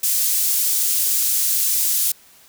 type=high-pass noise; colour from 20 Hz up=pink; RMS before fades=-19 dBFS; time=0.03-2.12 s; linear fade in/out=5 ms; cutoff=8300 Hz; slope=12 dB/octave; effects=white hiss -50 dBFS RMS until 2.48 s